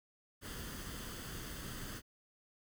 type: noise with comb filter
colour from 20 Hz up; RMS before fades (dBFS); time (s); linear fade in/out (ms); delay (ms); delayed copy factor
pink; -45; 0.41-2.02; 50; 0.63; +0.55
effects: none